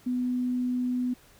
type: tone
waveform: sine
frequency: 249.2 Hz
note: B3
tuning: 16 cents sharp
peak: -25 dBFS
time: 0.06-1.14 s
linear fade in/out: 10 ms
effects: pink hiss -57 dBFS RMS until 1.39 s